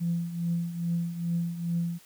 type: tone with tremolo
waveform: sine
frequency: 170.3 Hz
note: F3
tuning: 43 cents flat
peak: -23 dBFS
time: 0-1.99 s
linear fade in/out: 20 ms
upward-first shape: triangle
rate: 2.4 Hz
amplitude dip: 75%
effects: tanh soft clip ceiling -19 dBFS + white hiss -56 dBFS RMS until 2.05 s